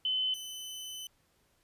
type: tone pair in turn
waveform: sine / sawtooth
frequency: 3040 / 3029 Hz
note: F#7 / F#7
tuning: +46 / +40 cents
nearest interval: unison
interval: 6 cents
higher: first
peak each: -28 / -37 dBFS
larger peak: first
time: 0.05-0.34 / 0.34-1.07 s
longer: second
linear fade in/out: 2 ms
effects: pink hiss -71 dBFS RMS until 1.63 s + resampled to 32000 Hz